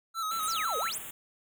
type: tone with vibrato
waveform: square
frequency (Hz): 1301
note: E6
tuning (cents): -23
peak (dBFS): -31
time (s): 0.14-0.92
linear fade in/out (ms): 50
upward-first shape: square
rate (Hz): 5.9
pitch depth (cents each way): 44
type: band-stop noise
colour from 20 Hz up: white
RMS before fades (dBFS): -42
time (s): 0.31-1.11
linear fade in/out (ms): 5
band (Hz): 3600 to 6800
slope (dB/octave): 96
type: exponential two-way sweep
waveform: sine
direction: down then up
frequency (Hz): 11860 to 428.7 to 11860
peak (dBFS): -33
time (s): 0.43-0.98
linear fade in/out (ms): 0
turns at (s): 0.78
effects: none